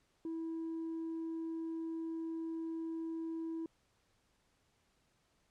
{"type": "tone with tanh clipping", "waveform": "triangle", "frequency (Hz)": 326.7, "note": "E4", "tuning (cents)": -15, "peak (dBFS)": -38, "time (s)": [0.25, 3.66], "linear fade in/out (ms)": 2, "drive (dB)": 6, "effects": ["pink hiss -75 dBFS RMS until 5.5 s", "low-pass 9000 Hz 12 dB/octave"]}